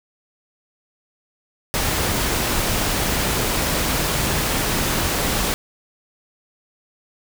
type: noise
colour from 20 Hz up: pink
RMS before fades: -21 dBFS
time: 1.74-5.54 s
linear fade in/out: 0 ms
effects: none